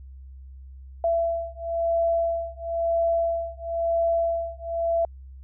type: beating tone pair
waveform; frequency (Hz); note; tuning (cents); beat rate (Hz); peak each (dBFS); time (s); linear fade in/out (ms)
sine; 670 / 670.99; E5 / E5; +28 / +31; 0.99; -25; 1.04-5.05; 2
effects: added 66 Hz sine -40 dBFS peak until 5.43 s